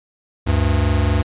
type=tone pair together; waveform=square; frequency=72.5 / 96.78 Hz; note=D2 / G2; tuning=-22 / -22 cents; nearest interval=perfect fourth; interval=500 cents; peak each=-18 dBFS; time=0.46-1.23 s; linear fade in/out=20 ms; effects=resampled to 8000 Hz